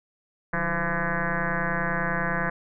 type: tone with frequency modulation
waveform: sine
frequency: 850 Hz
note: G#5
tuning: 40 cents sharp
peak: -23 dBFS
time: 0.53-2.5 s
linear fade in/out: 5 ms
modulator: 167 Hz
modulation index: 6
effects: none